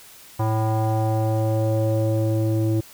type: tone with low-pass filter sweep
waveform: square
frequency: 110 Hz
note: A2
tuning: in tune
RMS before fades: -21 dBFS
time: 0.39-2.81 s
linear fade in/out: 10 ms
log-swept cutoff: 940 to 400 Hz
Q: 3.4
effects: white hiss -46 dBFS RMS until 2.93 s